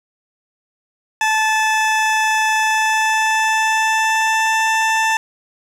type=tone with pitch glide; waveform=20% pulse; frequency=872 to 886.2 Hz; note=A5 to A5; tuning=-16 to +12 cents; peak=-9 dBFS; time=1.21-5.17 s; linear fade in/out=2 ms; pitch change=+28 cents; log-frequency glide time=2.56-4.65 s; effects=low-pass 8000 Hz 12 dB/octave + 7-bit